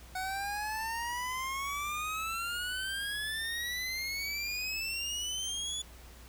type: exponential sweep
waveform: 25% pulse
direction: up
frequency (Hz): 740 to 3459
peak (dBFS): -30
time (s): 0.15-5.82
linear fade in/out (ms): 5
effects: added 60 Hz sine -51 dBFS peak until 6.28 s + pink hiss -55 dBFS RMS until 6.28 s